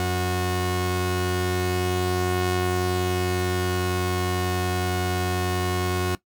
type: tone pair together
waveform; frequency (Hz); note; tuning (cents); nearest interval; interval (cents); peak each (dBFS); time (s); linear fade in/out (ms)
sawtooth; 91 / 363.8; F#2 / F#4; -28 / -29; 2 octaves; 2399; -21; 0-6.15; 0
effects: noise-tail reverb RT60 0.1 s tail -18 dB re dry